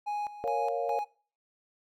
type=tone with tremolo; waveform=triangle; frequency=830 Hz; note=G#5; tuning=1 cent flat; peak=-28 dBFS; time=0.06-1.05 s; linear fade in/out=20 ms; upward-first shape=square; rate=2.4 Hz; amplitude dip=75%
type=chord; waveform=sine; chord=Bb minor; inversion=none; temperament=equal with one note detuned; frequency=466.2 / 554.4 / 704.1 Hz; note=Bb4 / Db5 / F5; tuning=0 / 0 / +14 cents; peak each=-33 dBFS; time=0.44-0.99 s; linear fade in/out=0 ms
effects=noise-tail reverb RT60 0.4 s tail -22 dB re dry